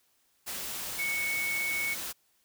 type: tone in noise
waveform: sine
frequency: 2217 Hz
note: C#7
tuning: in tune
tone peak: -29 dBFS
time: 0.98-1.95 s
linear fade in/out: 20 ms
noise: white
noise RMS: -37 dBFS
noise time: 0.46-2.13 s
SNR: +5 dB
effects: white hiss -70 dBFS RMS until 2.44 s